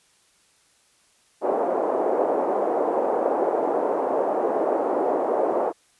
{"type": "band-pass noise", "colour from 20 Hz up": "white", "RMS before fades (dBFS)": -23, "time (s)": [1.41, 5.73], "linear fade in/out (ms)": 50, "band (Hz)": [340, 730], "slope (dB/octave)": 24, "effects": ["white hiss -61 dBFS RMS until 5.99 s", "resampled to 24000 Hz"]}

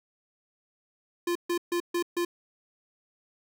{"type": "tone bursts", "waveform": "square", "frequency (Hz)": 347.3, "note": "F4", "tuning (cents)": -10, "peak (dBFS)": -26, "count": 5, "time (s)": [1.27, 2.25], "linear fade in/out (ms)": 5, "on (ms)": 84, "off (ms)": 140, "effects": []}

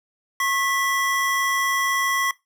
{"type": "tone pair together", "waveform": "square", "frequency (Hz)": [1087.6, 1974], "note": ["C#6", "B6"], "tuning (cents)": [-33, -1], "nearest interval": "minor seventh", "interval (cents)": 1032, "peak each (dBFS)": -24, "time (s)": [0.4, 2.31], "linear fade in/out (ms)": 2, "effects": ["noise-tail reverb RT60 0.2 s tail -20 dB re dry"]}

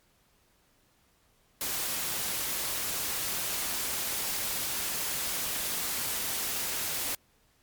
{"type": "noise", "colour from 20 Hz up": "white", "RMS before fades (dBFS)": -32, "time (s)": [1.61, 7.15], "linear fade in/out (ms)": 2, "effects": ["pink hiss -67 dBFS RMS until 7.62 s", "MP3 96 kbps"]}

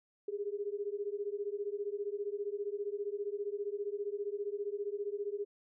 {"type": "beating tone pair", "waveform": "sine", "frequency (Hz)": [400.9, 415.9], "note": ["G4", "G#4"], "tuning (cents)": [39, 2], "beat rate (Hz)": 15, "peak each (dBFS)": [-38, -38], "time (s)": [0.28, 5.45], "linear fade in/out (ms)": 5, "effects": []}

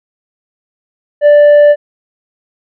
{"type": "tone with tanh clipping", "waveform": "sine", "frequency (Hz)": 587.3, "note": "D5", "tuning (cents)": 0, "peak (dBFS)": -3, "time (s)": [1.21, 1.76], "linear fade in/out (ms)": 50, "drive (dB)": 4, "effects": []}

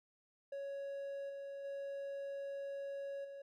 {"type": "tone with level steps", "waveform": "triangle", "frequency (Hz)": 556, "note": "C#5", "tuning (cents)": 5, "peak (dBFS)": [-39, -42, -39, -45], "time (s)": [0.52, 3.42], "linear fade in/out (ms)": 5, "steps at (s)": [1.29, 1.64, 3.24], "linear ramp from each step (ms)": 10, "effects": []}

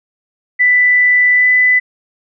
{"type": "tone with pitch glide", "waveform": "sine", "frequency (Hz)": [1985, 1998.8], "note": ["B6", "B6"], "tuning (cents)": [8, 20], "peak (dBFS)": -7, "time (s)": [0.59, 1.8], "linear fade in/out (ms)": 20, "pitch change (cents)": 12, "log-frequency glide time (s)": [1.34, 1.48], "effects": []}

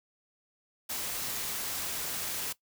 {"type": "noise", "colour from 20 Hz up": "white", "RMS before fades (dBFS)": -35, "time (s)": [0.89, 2.53], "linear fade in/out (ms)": 10, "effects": ["noise-tail reverb RT60 0.1 s tail -18 dB re dry"]}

